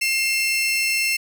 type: tone pair together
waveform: sawtooth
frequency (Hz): 2127 / 2686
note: C7 / E7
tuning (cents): +28 / +32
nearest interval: major third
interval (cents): 404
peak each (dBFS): -21 / -17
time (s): 0.01-1.17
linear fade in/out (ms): 10
effects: none